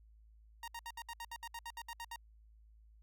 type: tone bursts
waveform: sawtooth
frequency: 932.3 Hz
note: A#5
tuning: in tune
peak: -39 dBFS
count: 14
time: 0.63-2.16 s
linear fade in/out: 2 ms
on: 48 ms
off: 66 ms
effects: added 54 Hz sine -59 dBFS peak until 3.02 s